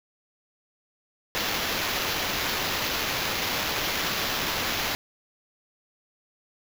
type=noise with sample-and-hold; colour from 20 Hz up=blue; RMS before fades=-28 dBFS; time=1.35-4.95 s; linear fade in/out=0 ms; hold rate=8820 Hz; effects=none